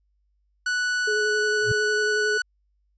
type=tone; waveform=45% pulse; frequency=1480 Hz; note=F#6; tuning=in tune; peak=-22 dBFS; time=0.66-2.42 s; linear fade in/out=5 ms
type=tone with vibrato; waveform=sine; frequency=424.7 Hz; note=G#4; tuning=39 cents sharp; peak=-24 dBFS; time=1.07-2.38 s; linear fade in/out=10 ms; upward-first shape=square; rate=11 Hz; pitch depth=14 cents each way
type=tone with exponential growth; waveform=sine; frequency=115.1 Hz; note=A#2; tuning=22 cents flat; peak=-20 dBFS; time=1.61-1.72 s; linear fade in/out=5 ms; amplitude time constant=22 ms
effects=added 50 Hz sine -65 dBFS peak until 2.97 s + resampled to 16000 Hz